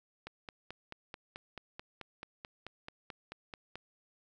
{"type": "click train", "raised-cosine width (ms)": 0.3, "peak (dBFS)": -27, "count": 17, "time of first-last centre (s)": [0.27, 3.756], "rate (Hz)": 4.59, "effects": []}